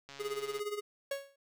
click train, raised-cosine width 0.2 ms, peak -31 dBFS, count 71, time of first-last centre 0.09-0.594 s, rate 139 Hz
square tone with tremolo, 415.3 Hz, G#4, in tune, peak -33 dBFS, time 0.19-0.81 s, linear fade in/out 20 ms, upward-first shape sine, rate 17 Hz, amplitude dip 75%
45% pulse tone with exponential decay, 554.4 Hz, C#5, in tune, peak -31 dBFS, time 1.11-1.36 s, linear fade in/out 5 ms, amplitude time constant 54 ms
effects none

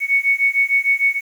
sine beating tone pair, 2217 / 2223.6 Hz, C#7 / C#7, 0 / +5 cents, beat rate 6.6 Hz, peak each -17 dBFS, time 0-1.21 s, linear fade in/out 50 ms, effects 7-bit

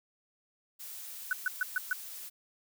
blue noise, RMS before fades -44 dBFS, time 0.79-2.3 s, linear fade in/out 20 ms
sine tone bursts, 1495 Hz, F#6, 17 cents sharp, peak -26 dBFS, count 5, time 1.31-1.93 s, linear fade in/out 2 ms, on 20 ms, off 130 ms
effects none

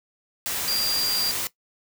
sine tone in noise, 4763 Hz, D8, 24 cents sharp, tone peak -24 dBFS, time 0.68-1.31 s, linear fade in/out 0 ms, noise white, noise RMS -28 dBFS, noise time 0.46-1.47 s, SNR +1 dB, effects noise-tail reverb RT60 0.1 s tail -17 dB re dry

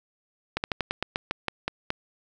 slowing click train, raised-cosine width 0.3 ms, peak -10 dBFS, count 11, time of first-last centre 0.57-1.904 s, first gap 69 ms, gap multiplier 1.14, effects none

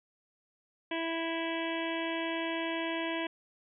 harmonic tone, 329.6 Hz, E4, in tune, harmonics 1 / 2 / 3 / 5 / 6 / 7 / 8 / 9 / 10, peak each -35 / -38 / -40 / -42 / -43 / -43 / -44 / -45 / -45 dBFS, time 0.91-3.27 s, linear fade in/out 5 ms, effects none

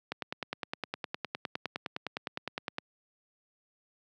click train, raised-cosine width 0.3 ms, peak -17 dBFS, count 27, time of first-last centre 0.12-2.784 s, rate 9.76 Hz, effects high-pass 150 Hz 12 dB/octave

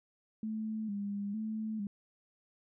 sine tone with vibrato, 210 Hz, G#3, 19 cents sharp, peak -34 dBFS, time 0.43-1.87 s, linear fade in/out 2 ms, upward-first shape square, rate 1.1 Hz, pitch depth 66 cents each way, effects none

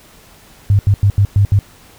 sine tone bursts at uneven times, 100.2 Hz, G2, 38 cents sharp, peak -7 dBFS, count 6, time 0.7-0.79 / 0.87-0.94 / 1.03-1.1 / 1.18-1.25 / 1.36-1.45 / 1.52-1.59 s, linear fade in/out 0 ms, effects pink hiss -44 dBFS RMS until 1.98 s

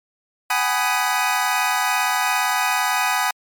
25% pulse chord, G# minor seventh, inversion third, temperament equal with one note detuned, 752.9 / 830.6 / 987.8 / 1244.5 Hz, F#5 / G#5 / B5 / D#6, +30 / 0 / 0 / 0 cents, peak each -20 dBFS, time 0.5-3.31 s, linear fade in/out 5 ms, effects MP3 96 kbps

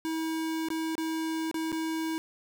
square tone with dropouts, 321.4 Hz, E4, 44 cents flat, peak -30 dBFS, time 0.05-2.18 s, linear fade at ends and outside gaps 0 ms, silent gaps 0.686-0.703 / 0.953-0.98 / 1.513-1.543 / 1.719-1.727 s, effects none

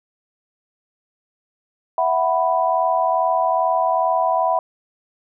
sine chord, E suspended second, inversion none, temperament just, 659.3 / 741.7 / 988.9 Hz, E5 / F#5 / B5, 0 / +4 / +2 cents, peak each -20 dBFS, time 1.98-4.59 s, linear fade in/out 2 ms, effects none

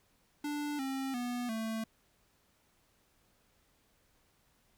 square tone with pitch steps, 293.7 / 267.8 / 244.1 / 222.6 Hz, D4 / C4 / B3 / A3, 0 / +40 / -20 / +20 cents, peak -35 dBFS, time 0.44-1.84 s, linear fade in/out 5 ms, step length 350 ms, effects pink hiss -71 dBFS RMS until 4.77 s

